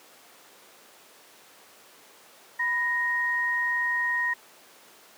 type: tone pair together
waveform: sine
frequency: 990 / 1868.9 Hz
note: B5 / A#6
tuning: +4 / +4 cents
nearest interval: major seventh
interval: 1100 cents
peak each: -32 / -24 dBFS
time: 2.59-4.34 s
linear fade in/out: 10 ms
effects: pink hiss -52 dBFS RMS until 5.17 s + high-pass 400 Hz 12 dB/octave